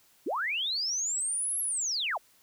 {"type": "linear two-way sweep", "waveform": "sine", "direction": "up then down", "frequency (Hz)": [226.5, 11350, 505], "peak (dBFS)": -28, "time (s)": [0.26, 2.18], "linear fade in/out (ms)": 10, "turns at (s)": 1.6, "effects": ["white hiss -63 dBFS RMS until 2.42 s"]}